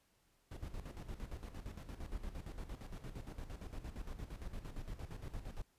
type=noise with tremolo; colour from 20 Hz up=brown; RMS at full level=-44 dBFS; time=0.51-5.62 s; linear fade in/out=5 ms; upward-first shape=square; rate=8.7 Hz; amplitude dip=65%; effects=pink hiss -75 dBFS RMS until 5.78 s + resampled to 32000 Hz